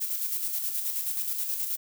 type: noise with tremolo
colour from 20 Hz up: violet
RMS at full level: -29 dBFS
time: 0-1.77 s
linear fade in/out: 20 ms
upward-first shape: square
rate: 9.4 Hz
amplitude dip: 40%
effects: none